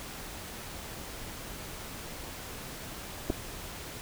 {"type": "clicks", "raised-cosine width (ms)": 2, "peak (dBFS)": -16, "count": 2, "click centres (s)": [3.3, 3.303], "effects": ["pink hiss -42 dBFS RMS until 4.01 s"]}